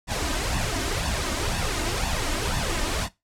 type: noise with flanger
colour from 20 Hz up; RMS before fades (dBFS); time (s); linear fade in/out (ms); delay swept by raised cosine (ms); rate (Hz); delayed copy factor
pink; -26; 0.07-3.09; 50; 1.1 to 3.3; 2; +0.65
effects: noise-tail reverb RT60 0.2 s tail -18 dB re dry + low-pass 9000 Hz 12 dB/octave